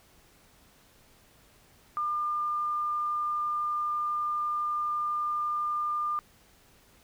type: tone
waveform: sine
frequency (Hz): 1202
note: D6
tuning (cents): +40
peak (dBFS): -27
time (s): 1.97-6.19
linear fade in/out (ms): 0
effects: pink hiss -60 dBFS RMS until 7.03 s